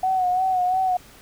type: tone with vibrato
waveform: sine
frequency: 740 Hz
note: F#5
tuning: in tune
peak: -18 dBFS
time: 0.03-0.97 s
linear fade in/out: 5 ms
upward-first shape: sine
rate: 2.9 Hz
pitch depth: 45 cents each way
effects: pink hiss -48 dBFS RMS until 1.21 s